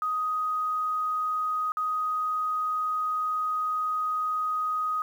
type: tone with dropouts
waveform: sine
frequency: 1251 Hz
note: D#6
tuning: 9 cents sharp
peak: -25 dBFS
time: 0.02-5.02 s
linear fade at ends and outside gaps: 1 ms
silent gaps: 1.72-1.77 s
effects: 9-bit